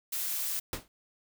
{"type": "noise", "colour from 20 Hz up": "blue", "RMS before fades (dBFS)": -33, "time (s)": [0.12, 0.6], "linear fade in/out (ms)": 10}
{"type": "noise with exponential decay", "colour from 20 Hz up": "pink", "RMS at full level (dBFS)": -30, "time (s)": [0.73, 0.88], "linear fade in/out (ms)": 1, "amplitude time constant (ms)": 31}
{"effects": []}